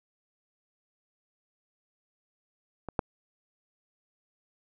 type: clicks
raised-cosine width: 1 ms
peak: -22 / -11 dBFS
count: 2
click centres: 2.887 / 2.992 s
effects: none